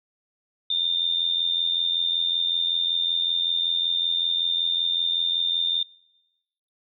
sine tone with amplitude modulation, 3611 Hz, A7, 44 cents sharp, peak -18 dBFS, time 0.7-5.83 s, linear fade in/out 5 ms, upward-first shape sine, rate 85.3 Hz, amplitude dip 75%, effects noise-tail reverb RT60 1.0 s tail -24 dB re dry

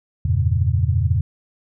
sine chord, E diminished seventh, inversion none, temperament equal with one note detuned, 84.24 / 98 / 116.54 / 138.59 Hz, E2 / G2 / Bb2 / Db3, +38 / 0 / 0 / 0 cents, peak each -19 / -21 / -21 / -24 dBFS, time 0.25-1.21 s, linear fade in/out 5 ms, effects none

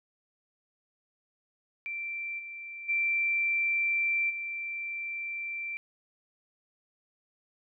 sine tone with level steps, 2349 Hz, D7, in tune, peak -33 / -39 / -25 / -33 dBFS, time 1.86-5.77 s, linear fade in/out 0 ms, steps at 2.38 / 2.88 / 4.29 s, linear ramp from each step 20 ms, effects none

